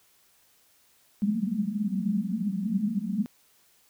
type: band-pass noise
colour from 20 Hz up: white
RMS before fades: -28 dBFS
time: 1.22-3.26 s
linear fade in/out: 0 ms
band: 190 to 220 Hz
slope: 96 dB/octave
effects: white hiss -63 dBFS RMS until 3.89 s